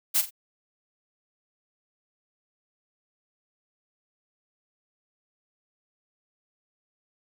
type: noise with echo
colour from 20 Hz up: blue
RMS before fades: -22 dBFS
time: 0.14-0.22 s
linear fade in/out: 20 ms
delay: 44 ms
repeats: 2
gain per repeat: -11 dB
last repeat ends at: 0.308 s
effects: none